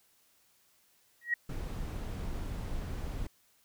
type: tone with exponential growth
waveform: sine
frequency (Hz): 1900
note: A#6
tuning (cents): +33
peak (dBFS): -23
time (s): 1.21-1.34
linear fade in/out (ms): 5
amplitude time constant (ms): 28
type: noise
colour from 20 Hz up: brown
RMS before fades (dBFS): -37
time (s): 1.49-3.27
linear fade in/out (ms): 5
effects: white hiss -68 dBFS RMS until 3.64 s